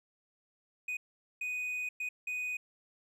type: tone bursts at uneven times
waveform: triangle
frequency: 2489 Hz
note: D#7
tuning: in tune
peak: -32 dBFS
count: 4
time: 0.88-0.97 / 1.41-1.89 / 2-2.09 / 2.27-2.57 s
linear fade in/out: 5 ms
effects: none